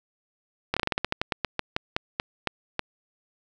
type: slowing click train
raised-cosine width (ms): 0.3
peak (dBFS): -8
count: 18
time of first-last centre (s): 0.74-2.793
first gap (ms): 26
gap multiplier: 1.17
effects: none